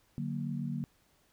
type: chord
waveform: sine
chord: D augmented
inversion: none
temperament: equal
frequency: 146.83 / 185 / 233.1 Hz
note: D3 / F#3 / A#3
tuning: 0 / 0 / 0 cents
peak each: -36 / -39 / -37 dBFS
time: 0.18-0.84 s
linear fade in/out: 0 ms
effects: pink hiss -69 dBFS RMS until 1.32 s